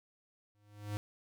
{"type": "tone with exponential growth", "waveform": "square", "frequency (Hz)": 103.83, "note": "G#2", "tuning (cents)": 0, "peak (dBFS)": -33, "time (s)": [0.55, 0.97], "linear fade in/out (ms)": 0, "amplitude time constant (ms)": 90, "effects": []}